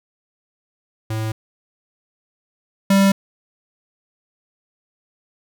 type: tone pair in turn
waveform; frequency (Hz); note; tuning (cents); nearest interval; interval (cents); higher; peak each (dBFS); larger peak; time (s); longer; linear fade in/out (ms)
square; 110 / 196; A2 / G3; 0 / 0; minor seventh; 1000; second; -22 / -12; second; 1.1-1.32 / 2.9-3.12; neither; 5
effects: none